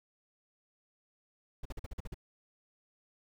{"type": "noise bursts", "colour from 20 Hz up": "brown", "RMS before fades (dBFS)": -39, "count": 8, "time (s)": [1.63, 2.144], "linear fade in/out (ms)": 5, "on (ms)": 24, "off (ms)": 46, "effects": []}